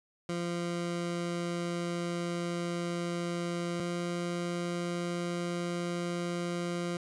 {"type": "tone pair in turn", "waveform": "20% pulse", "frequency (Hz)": [172.8, 173.9], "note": ["F3", "F3"], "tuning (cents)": [-18, -7], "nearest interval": "unison", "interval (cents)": 11, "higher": "second", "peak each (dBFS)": -27, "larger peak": "neither", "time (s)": [[0.29, 3.8], [3.8, 6.97]], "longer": "first", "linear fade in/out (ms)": 2, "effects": ["resampled to 22050 Hz"]}